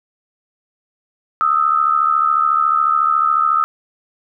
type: tone pair together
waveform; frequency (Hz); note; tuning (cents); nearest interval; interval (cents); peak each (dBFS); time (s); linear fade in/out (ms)
sine; 1244.5 / 1318.5; D#6 / E6; 0 / 0; minor second; 100; -15; 1.41-3.64; 0
effects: none